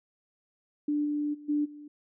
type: tone with level steps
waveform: sine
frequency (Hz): 295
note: D4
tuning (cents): +8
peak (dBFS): -25 / -27 / -44 / -24 / -43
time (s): 0.88-1.88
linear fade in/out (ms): 5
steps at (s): 1.04 / 1.33 / 1.48 / 1.64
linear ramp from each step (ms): 20
effects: none